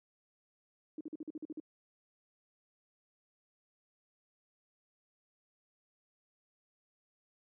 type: tone bursts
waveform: sine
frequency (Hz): 309.2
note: D#4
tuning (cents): -11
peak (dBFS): -38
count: 9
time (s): 0.98-1.599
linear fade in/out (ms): 2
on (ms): 27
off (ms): 47
effects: high-pass 200 Hz 12 dB/octave